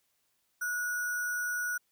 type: tone with sample-and-hold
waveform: sine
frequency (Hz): 1460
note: F#6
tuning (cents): -24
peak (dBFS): -30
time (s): 0.61-1.78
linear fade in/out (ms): 10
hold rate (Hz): 7350
effects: white hiss -75 dBFS RMS until 1.91 s